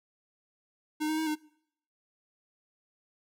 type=tone with pitch steps; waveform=square; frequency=306.3 / 312.5 / 317.2 / 305.2 Hz; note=D#4 / D#4 / D#4 / D#4; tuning=-27 / +8 / +33 / -33 cents; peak=-29 dBFS; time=1-1.356 s; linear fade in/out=20 ms; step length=89 ms; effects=noise-tail reverb RT60 0.7 s tail -23 dB re dry

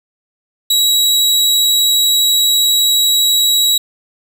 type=tone with vibrato; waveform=sawtooth; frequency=3875 Hz; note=B7; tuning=34 cents flat; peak=-7 dBFS; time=0.7-3.78 s; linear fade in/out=5 ms; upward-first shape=sine; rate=12 Hz; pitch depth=8 cents each way; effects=none

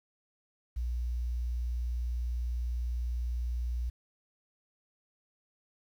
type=tone with quantisation; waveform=sine; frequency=60 Hz; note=B1; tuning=49 cents flat; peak=-30 dBFS; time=0.76-3.9 s; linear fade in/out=10 ms; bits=10; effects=none

